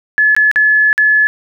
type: tone with dropouts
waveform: sine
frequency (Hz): 1715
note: A6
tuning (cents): -45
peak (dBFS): -7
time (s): 0.18-1.27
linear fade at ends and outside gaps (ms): 0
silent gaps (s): 0.35-0.365 / 0.514-0.559 / 0.929-0.979
effects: none